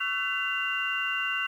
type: tone cluster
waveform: sine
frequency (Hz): 1123 / 1334 / 1516 / 2008 / 2779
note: C#6 / E6 / F#6 / B6 / F7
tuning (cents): +22 / +20 / +42 / +28 / -9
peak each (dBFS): -37 / -37 / -31 / -37 / -29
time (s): 0-1.47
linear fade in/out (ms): 10
effects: tanh soft clip ceiling -16 dBFS + 10-bit